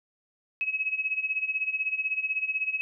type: tone with tremolo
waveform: sine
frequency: 2562 Hz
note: E7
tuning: 50 cents flat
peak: -23 dBFS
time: 0.61-2.81 s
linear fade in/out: 0 ms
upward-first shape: sine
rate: 16 Hz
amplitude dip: 80%
effects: none